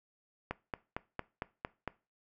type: click train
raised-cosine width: 0.5 ms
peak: -20 dBFS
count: 7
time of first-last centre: 0.51-1.877 s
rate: 4.39 Hz
effects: noise-tail reverb RT60 0.3 s tail -20 dB re dry